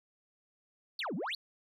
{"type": "exponential two-way sweep", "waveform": "sine", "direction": "down then up", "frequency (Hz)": [4699, 156.3, 4699], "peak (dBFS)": -32, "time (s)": [0.99, 1.35], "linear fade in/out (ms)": 2, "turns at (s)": 1.15, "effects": ["tanh soft clip ceiling -32 dBFS"]}